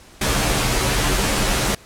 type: noise with comb filter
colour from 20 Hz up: pink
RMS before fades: -19 dBFS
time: 0.21-1.75 s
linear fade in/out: 5 ms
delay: 12 ms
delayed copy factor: -0.9
effects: pink hiss -46 dBFS RMS until 1.85 s + low-pass 11000 Hz 12 dB/octave